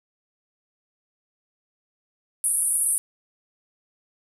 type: band-pass noise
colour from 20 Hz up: pink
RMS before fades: -23 dBFS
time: 2.44-2.98 s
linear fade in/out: 0 ms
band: 9200 to 11000 Hz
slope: 96 dB/octave
effects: none